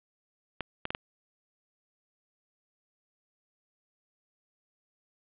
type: clicks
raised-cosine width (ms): 0.3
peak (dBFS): -15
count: 4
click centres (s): 0.607 / 0.854 / 0.905 / 0.949
effects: resampled to 8000 Hz + 8-bit